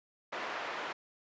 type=band-pass noise; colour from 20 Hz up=pink; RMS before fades=-39 dBFS; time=0.32-0.93 s; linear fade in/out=10 ms; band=610 to 2300 Hz; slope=12 dB/octave; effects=resampled to 16000 Hz